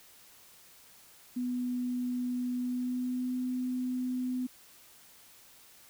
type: tone with pitch glide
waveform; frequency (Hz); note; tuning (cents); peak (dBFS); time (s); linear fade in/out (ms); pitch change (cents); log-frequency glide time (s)
sine; 247.8 to 252.4; B3 to B3; +6 to +38; -30; 1.36-4.47; 10; +32; 2.55-3.37
effects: white hiss -57 dBFS RMS until 5.89 s